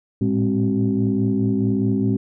sine tone cluster, 110.2 / 115 / 204.6 / 266.2 / 379.2 Hz, A2 / A#2 / G#3 / C4 / F#4, +3 / -23 / -26 / +30 / +43 cents, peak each -24 / -27 / -20 / -21 / -27 dBFS, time 0.21-2.17 s, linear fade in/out 5 ms, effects tanh soft clip ceiling -8 dBFS

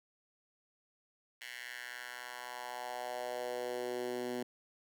10% pulse tone with high-pass filter sweep, 123.47 Hz, B2, in tune, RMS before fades -41 dBFS, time 1.41-4.43 s, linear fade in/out 5 ms, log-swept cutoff 2200 to 270 Hz, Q 2.5, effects none

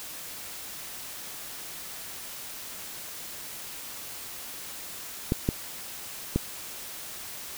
clicks, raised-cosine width 3 ms, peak -10 dBFS, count 3, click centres 5.321 / 5.489 / 6.36 s, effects white hiss -40 dBFS RMS until 7.57 s

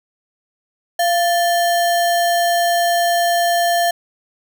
sine tone with sample-and-hold, 690 Hz, F5, 21 cents flat, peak -13 dBFS, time 0.99-3.91 s, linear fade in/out 5 ms, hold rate 2450 Hz, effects none

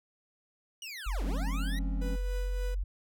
25% pulse linear two-way sweep, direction down then up, 2960 to 141.1 to 1963 Hz, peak -36 dBFS, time 0.82-1.79 s, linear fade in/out 2 ms, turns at 1.24 s
sine tone, 46.25 Hz, F#1, in tune, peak -29 dBFS, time 1.06-2.84 s, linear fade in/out 10 ms
triangle chord, Db major seventh, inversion first, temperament equal with one note detuned, 171.02 / 207.7 / 261.6 / 277.2 Hz, F3 / Ab3 / C4 / Db4, -36 / 0 / 0 / 0 cents, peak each -39 / -42 / -42 / -40 dBFS, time 1.23-2.16 s, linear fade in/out 5 ms
45% pulse tone with tremolo, 493.9 Hz, B4, in tune, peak -39 dBFS, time 2.01-2.75 s, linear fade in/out 10 ms, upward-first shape triangle, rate 3.5 Hz, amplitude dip 55%
effects none

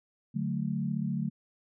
sine chord, D major, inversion none, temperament equal, 146.83 / 185 / 220 Hz, D3 / F#3 / A3, 0 / 0 / 0 cents, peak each -33 dBFS, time 0.34-1.3 s, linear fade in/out 20 ms, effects none

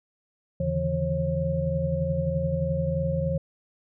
sine tone cluster, 81.3 / 142.5 / 154.4 / 165.7 / 541 Hz, E2 / C#3 / D#3 / E3 / C#5, -23 / +48 / -13 / +9 / -42 cents, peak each -31 / -31 / -35 / -28 / -28 dBFS, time 0.6-3.38 s, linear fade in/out 5 ms, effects none

